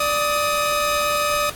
sawtooth tone pair together, 589.5 / 1257 Hz, D5 / D#6, +6 / +17 cents, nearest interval octave + minor second, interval 1311 cents, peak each -18 / -17 dBFS, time 0-1.5 s, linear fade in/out 5 ms, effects pink hiss -37 dBFS RMS until 1.55 s + AAC 64 kbps

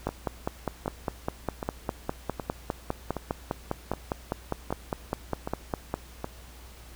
two click trains, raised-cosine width 1 ms, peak -17 / -13 dBFS, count 9 / 30, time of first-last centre 0.09-6.244 / 0.07-5.94 s, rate 1.3 / 4.94 Hz, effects added 60 Hz sine -47 dBFS peak until 6.95 s + pink hiss -51 dBFS RMS until 6.95 s

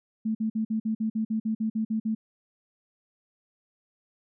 sine tone bursts, 219.7 Hz, A3, 2 cents flat, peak -24 dBFS, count 13, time 0.25-2.15 s, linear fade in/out 10 ms, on 100 ms, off 50 ms, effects none

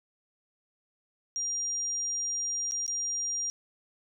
sine tone with dropouts, 5700 Hz, F8, 34 cents sharp, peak -29 dBFS, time 1.36-3.5 s, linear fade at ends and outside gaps 0 ms, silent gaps 2.712-2.72 / 2.864-2.879 s, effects none

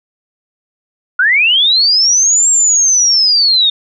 sine linear two-way sweep, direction up then down, 1396.9 to 7540 to 3623 Hz, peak -7 dBFS, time 1.19-3.7 s, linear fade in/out 5 ms, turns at 2.49 s, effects none

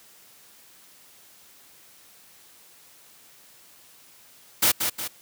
white noise with echo, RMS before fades -19 dBFS, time 4.62-4.72 s, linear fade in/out 10 ms, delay 180 ms, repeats 2, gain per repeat -6 dB, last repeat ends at 5.08 s, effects white hiss -53 dBFS RMS until 5.21 s + high-pass 80 Hz 12 dB/octave

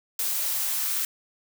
blue noise with high-pass filter sweep, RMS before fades -27 dBFS, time 0.19-1.05 s, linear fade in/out 2 ms, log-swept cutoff 370 to 1400 Hz, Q 1.6, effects none

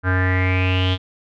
square tone with low-pass filter sweep, 92.5 Hz, F#2, in tune, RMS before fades -18 dBFS, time 0.03-0.98 s, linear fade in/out 50 ms, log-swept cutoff 1500 to 3400 Hz, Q 8.1, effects none

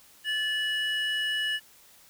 triangle tone pair together, 1737 / 2926 Hz, A6 / F#7, -23 / -20 cents, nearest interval major sixth, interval 903 cents, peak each -27 dBFS, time 0.24-1.6 s, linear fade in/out 50 ms, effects tanh soft clip ceiling -17 dBFS + white hiss -56 dBFS RMS until 2.09 s

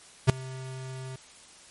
square tone with ADSR envelope, 130.81 Hz, C3, in tune, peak -13 dBFS, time 0.27-1.16 s, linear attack 27 ms, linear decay 4 ms, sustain -24 dB, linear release 4 ms, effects white hiss -52 dBFS RMS until 1.7 s + MP3 48 kbps

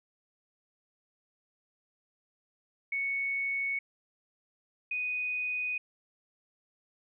sine tone pair in turn, 2217 / 2488 Hz, C#7 / D#7, 0 / -1 cents, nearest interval major second, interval 199 cents, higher second, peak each -29 / -30 dBFS, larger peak first, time 2.92-3.79 / 4.91-5.78 s, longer neither, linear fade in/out 5 ms, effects none

